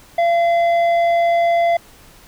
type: tone with tanh clipping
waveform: triangle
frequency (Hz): 683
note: F5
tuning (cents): -39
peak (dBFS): -14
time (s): 0.18-1.77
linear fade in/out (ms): 5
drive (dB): 12
effects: pink hiss -46 dBFS RMS until 2.27 s